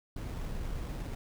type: noise with sample-and-hold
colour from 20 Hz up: brown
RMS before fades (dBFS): -37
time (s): 0.16-1.15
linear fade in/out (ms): 5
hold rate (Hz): 4410
effects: none